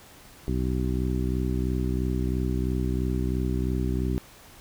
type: harmonic tone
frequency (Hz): 63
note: B1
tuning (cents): +35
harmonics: 1 / 2 / 3 / 4 / 5 / 6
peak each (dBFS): -27 / -30 / -32 / -33 / -34 / -35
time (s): 0.48-4.18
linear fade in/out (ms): 0
effects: pink hiss -50 dBFS RMS until 4.6 s